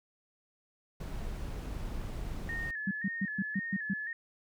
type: noise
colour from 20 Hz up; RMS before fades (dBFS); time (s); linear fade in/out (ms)
brown; -38; 1-2.71; 5
type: tone with vibrato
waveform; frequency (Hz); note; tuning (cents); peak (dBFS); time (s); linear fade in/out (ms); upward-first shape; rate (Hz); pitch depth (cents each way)
sine; 1780; A6; +20; -35; 2.49-4.13; 2; square; 1.9; 62
type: tone bursts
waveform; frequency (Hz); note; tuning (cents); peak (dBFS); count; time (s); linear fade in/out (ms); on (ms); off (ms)
sine; 195.3; G3; -6; -28; 7; 2.87-3.937; 5; 41; 130
effects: none